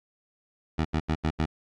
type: tone bursts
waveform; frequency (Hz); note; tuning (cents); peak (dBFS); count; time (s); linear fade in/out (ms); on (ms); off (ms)
15% pulse; 79.2; D#2; +31; -17; 5; 0.78-1.457; 10; 69; 83
effects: low-pass 4000 Hz 12 dB/octave + AAC 64 kbps